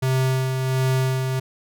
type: tone with tremolo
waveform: square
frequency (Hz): 130.81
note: C3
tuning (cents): 0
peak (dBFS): -18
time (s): 0.02-1.4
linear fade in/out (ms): 10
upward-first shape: sine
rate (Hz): 1.4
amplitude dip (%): 40
effects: none